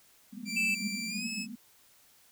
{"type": "band-pass noise", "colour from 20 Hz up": "pink", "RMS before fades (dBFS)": -40, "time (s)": [0.32, 1.56], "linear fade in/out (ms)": 10, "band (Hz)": [190, 240], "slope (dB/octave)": 96}
{"type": "tone with pitch glide", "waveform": "20% pulse", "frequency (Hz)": [2349, 2591], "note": ["D7", "E7"], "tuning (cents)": [0, -30], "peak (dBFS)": -30, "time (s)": [0.45, 1.47], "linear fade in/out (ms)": 50, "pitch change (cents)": 170, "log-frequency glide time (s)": [1.07, 1.28]}
{"type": "tone", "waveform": "triangle", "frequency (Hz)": 2637, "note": "E7", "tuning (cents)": 0, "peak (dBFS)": -25, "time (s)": [0.56, 0.75], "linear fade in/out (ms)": 10}
{"effects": ["white hiss -62 dBFS RMS until 2.31 s"]}